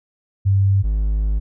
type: tone pair in turn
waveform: sine / triangle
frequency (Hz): 98 / 52.01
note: G2 / G#1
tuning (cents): 0 / +3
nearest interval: major seventh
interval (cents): 1097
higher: first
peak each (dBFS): -12 / -14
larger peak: first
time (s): 0.45-0.83 / 0.83-1.4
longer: second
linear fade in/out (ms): 20
effects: none